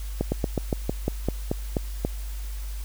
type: slowing click train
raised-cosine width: 2 ms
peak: -10 dBFS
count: 11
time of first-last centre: 0.21-2.049 s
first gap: 110 ms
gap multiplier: 1.11
effects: added 50 Hz sine -30 dBFS peak until 2.84 s + white hiss -46 dBFS RMS until 2.84 s